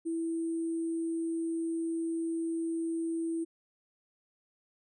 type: tone with sample-and-hold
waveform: sine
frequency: 329.6 Hz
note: E4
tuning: in tune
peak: -30 dBFS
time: 0.05-3.45 s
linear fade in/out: 20 ms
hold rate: 8820 Hz
effects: resampled to 24000 Hz

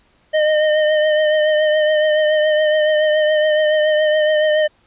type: tone with vibrato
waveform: square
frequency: 613 Hz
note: D#5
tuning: 26 cents flat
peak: -13 dBFS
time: 0.33-4.68 s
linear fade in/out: 20 ms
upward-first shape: triangle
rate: 7.1 Hz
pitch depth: 31 cents each way
effects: pink hiss -57 dBFS RMS until 4.86 s + resampled to 8000 Hz

